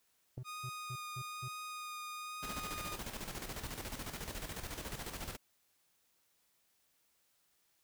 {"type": "tone bursts", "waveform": "triangle", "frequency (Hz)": 126.7, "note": "B2", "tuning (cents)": 45, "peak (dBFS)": -39, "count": 5, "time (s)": [0.37, 1.485], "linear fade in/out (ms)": 10, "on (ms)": 63, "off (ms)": 200}
{"type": "click", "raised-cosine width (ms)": 2, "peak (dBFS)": -34, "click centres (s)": 0.379}
{"type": "tone with vibrato", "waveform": "sawtooth", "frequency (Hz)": 1234, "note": "D#6", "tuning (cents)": -15, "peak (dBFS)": -39, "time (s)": [0.44, 2.98], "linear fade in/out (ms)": 50, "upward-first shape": "sine", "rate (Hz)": 1.1, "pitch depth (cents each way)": 11}
{"type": "noise with tremolo", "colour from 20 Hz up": "pink", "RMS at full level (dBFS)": -42, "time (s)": [2.42, 5.37], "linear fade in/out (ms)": 20, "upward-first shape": "square", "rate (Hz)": 14, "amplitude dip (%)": 55}
{"effects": ["white hiss -75 dBFS RMS until 7.83 s"]}